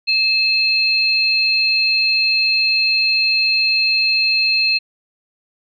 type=tone pair together; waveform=sine; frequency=2607 / 4191 Hz; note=E7 / C8; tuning=-20 / +2 cents; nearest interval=minor sixth; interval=822 cents; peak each=-16 dBFS; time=0.07-4.79 s; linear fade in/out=20 ms; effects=none